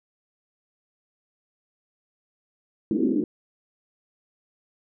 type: band-pass noise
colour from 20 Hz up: white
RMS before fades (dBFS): -23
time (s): 2.91-3.24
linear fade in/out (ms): 2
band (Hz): 210 to 360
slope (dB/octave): 48
effects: none

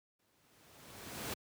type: noise with exponential growth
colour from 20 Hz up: pink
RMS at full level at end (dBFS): -38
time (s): 0.19-1.34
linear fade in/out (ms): 5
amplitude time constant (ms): 250
effects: high-pass 100 Hz 12 dB/octave

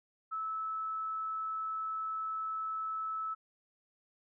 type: tone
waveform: sine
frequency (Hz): 1305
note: E6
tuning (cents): -18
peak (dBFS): -34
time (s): 0.31-3.35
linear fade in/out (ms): 20
effects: none

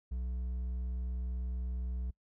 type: tone with hard clipping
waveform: triangle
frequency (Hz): 61.74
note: B1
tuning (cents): 0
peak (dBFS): -35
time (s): 0.11-2.11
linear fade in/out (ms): 10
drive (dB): 7
effects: noise-tail reverb RT60 0.1 s tail -25 dB re dry

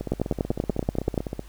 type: two click trains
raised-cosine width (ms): 2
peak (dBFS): -16 / -9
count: 23 / 12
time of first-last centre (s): 0.01-1.394 / 0.12-1.178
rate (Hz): 15.9 / 10.4
effects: added 50 Hz sine -42 dBFS peak until 1.48 s + pink hiss -53 dBFS RMS until 1.48 s

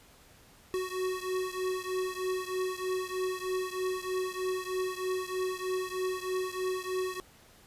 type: beating tone pair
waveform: square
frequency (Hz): 370 / 373.2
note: F#4 / F#4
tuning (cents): 0 / +15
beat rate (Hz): 3.2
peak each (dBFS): -34 / -36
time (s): 0.74-7.2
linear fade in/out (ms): 0
effects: pink hiss -58 dBFS RMS until 7.66 s + resampled to 32000 Hz

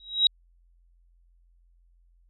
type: tone with exponential growth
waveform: sine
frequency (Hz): 3836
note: A#7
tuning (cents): +49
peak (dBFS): -13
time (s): 0-0.27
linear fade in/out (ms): 2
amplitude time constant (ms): 58
effects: added 43 Hz sine -58 dBFS peak until 2.29 s + AAC 48 kbps

